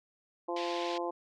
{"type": "harmonic tone", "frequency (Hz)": 172.9, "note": "F3", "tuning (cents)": -17, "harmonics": [2, 3, 4, 5, 6], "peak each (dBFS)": [-36, -38, -39, -40, -41], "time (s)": [0.48, 1.11], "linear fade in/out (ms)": 10}
{"type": "band-pass noise", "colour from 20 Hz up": "pink", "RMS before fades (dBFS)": -43, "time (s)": [0.56, 0.98], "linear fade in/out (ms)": 5, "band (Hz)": [2100, 4500], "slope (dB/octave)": 24}
{"effects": []}